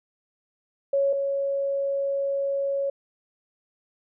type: tone pair in turn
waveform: sine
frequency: 554.4 / 554.4 Hz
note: C#5 / C#5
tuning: 0 / 0 cents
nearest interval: unison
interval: 0 cents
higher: neither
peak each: -19 / -23 dBFS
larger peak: first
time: 0.93-1.13 / 1.13-2.9 s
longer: second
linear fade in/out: 5 ms
effects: none